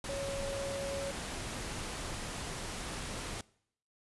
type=tone in noise; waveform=sine; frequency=554 Hz; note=C#5; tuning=1 cent flat; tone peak=-36 dBFS; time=0.09-1.11 s; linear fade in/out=2 ms; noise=pink; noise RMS=-40 dBFS; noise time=0.04-3.41 s; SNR=+1 dB; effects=noise-tail reverb RT60 0.7 s tail -23 dB re dry + resampled to 24000 Hz

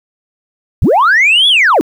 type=linear two-way sweep; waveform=sine; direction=up then down; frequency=40.98 to 3471 to 243.2 Hz; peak=-4 dBFS; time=0.82-1.81 s; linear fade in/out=0 ms; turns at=1.48 s; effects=tanh soft clip ceiling -3 dBFS + 7-bit

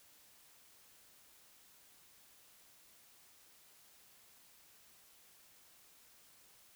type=silence; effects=white hiss -64 dBFS RMS until 6.75 s

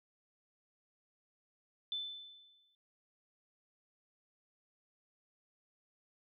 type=tone with exponential decay; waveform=sine; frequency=3520 Hz; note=A7; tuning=in tune; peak=-34 dBFS; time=1.92-2.75 s; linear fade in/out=1 ms; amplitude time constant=180 ms; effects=none

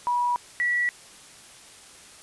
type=tone pair in turn; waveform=sine; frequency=971 / 1942 Hz; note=B5 / B6; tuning=-30 / -30 cents; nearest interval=octave; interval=1200 cents; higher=second; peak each=-21 dBFS; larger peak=neither; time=0.07-0.36 / 0.6-0.89 s; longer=neither; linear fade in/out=0 ms; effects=white hiss -48 dBFS RMS until 2.22 s + resampled to 24000 Hz

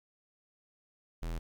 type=tone; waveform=square; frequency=41.41 Hz; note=E1; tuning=9 cents sharp; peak=-35 dBFS; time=1.22-1.39 s; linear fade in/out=10 ms; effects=12-bit

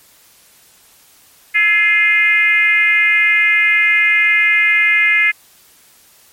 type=tone with frequency modulation; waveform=sine; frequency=2093 Hz; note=C7; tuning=in tune; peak=-9 dBFS; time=1.54-5.32 s; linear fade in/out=20 ms; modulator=389 Hz; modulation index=0.91; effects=white hiss -48 dBFS RMS until 6.32 s + MP3 64 kbps

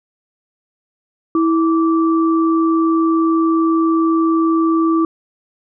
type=tone pair together; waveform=sine; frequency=326.6 / 1164 Hz; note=E4 / D6; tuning=-16 / -16 cents; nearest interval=octave + minor seventh; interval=2200 cents; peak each=-12 / -20 dBFS; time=1.35-5.05 s; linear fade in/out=2 ms; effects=none

